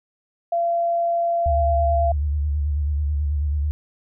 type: tone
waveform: sine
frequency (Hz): 683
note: F5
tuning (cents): -39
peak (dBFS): -18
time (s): 0.52-2.12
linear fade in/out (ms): 5
type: tone with vibrato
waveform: sine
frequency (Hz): 73.42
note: D2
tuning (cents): 0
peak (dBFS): -19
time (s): 1.46-3.71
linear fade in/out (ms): 0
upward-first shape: square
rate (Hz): 9.2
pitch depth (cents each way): 52
effects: none